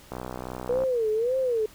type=click train; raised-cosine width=1 ms; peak=-20 dBFS; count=46; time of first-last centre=0.12-0.837 s; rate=62.8 Hz
type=tone with vibrato; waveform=sine; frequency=475.6 Hz; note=A#4; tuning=35 cents sharp; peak=-22 dBFS; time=0.69-1.66 s; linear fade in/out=5 ms; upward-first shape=sine; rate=1.8 Hz; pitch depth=180 cents each way
effects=pink hiss -51 dBFS RMS until 1.74 s